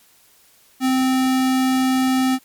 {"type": "tone", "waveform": "square", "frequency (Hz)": 260, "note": "C4", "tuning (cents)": -11, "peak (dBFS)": -16, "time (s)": [0.8, 2.39], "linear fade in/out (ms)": 50, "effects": ["white hiss -54 dBFS RMS until 2.44 s", "MP3 96 kbps"]}